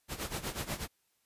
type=noise with tremolo; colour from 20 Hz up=pink; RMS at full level=-35 dBFS; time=0.08-0.88 s; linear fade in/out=50 ms; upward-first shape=sine; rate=8.2 Hz; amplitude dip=80%; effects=white hiss -75 dBFS RMS until 1.25 s + resampled to 32000 Hz